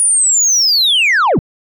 sine linear sweep, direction down, 9730 to 106.7 Hz, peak -6 dBFS, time 0-1.39 s, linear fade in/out 0 ms, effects tanh soft clip ceiling -8 dBFS

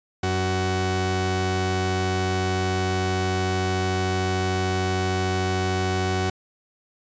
sawtooth tone pair together, 93.4 / 373.6 Hz, F#2 / F#4, +17 / +17 cents, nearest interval 2 octaves, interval 2400 cents, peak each -20 dBFS, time 0.23-6.3 s, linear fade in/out 5 ms, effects resampled to 16000 Hz

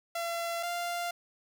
sawtooth tone pair in turn, 679 / 695.3 Hz, F5 / F5, -49 / -8 cents, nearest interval unison, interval 41 cents, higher second, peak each -28 dBFS, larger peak neither, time 0.15-0.63 / 0.63-1.11 s, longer neither, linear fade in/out 5 ms, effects none

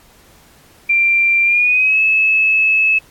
sine tone with pitch glide, 2367 to 2596 Hz, D7 to E7, +13 to -27 cents, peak -10 dBFS, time 0.89-2.99 s, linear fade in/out 10 ms, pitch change +160 cents, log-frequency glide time 1.43-2 s, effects pink hiss -48 dBFS RMS until 3.1 s + AAC 64 kbps

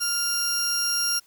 sawtooth tone pair together, 1396.9 / 5588 Hz, F6 / F8, 0 / 0 cents, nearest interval 2 octaves, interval 2400 cents, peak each -26 / -21 dBFS, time 0-1.2 s, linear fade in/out 20 ms, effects white hiss -59 dBFS RMS until 1.26 s

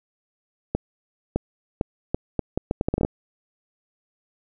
accelerating click train, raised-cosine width 2 ms, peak -8 dBFS, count 14, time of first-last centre 0.75-3.049 s, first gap 610 ms, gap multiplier 0.74, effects none

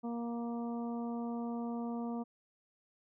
harmonic tone, 235.1 Hz, A#3, 15 cents sharp, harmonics 1 / 2 / 3 / 4 / 5, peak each -36 / -45 / -46 / -50 / -53 dBFS, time 0.03-2.24 s, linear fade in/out 20 ms, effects none

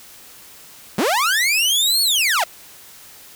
sawtooth linear two-way sweep, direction up then down, 158.6 to 4435 to 604 Hz, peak -12 dBFS, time 0.98-2.44 s, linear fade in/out 5 ms, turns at 2.02 s, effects white hiss -43 dBFS RMS until 3.35 s

